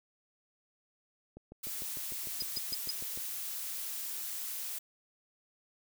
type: click train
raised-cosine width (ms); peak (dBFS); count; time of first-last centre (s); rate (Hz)
2; -35; 13; 1.37-3.175; 6.65
type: noise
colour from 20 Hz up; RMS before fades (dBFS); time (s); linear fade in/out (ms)
blue; -39; 1.63-4.79; 10
type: tone bursts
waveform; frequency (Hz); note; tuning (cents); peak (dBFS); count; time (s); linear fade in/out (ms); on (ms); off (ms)
sine; 4978; D#8; 0; -31; 4; 2.4-2.908; 5; 22; 140
effects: none